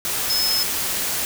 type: tone in noise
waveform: sine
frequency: 5180 Hz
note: E8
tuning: 31 cents flat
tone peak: -19 dBFS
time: 0.3-0.63 s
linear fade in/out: 0 ms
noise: white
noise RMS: -24 dBFS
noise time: 0.05-1.25 s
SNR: +2 dB
effects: none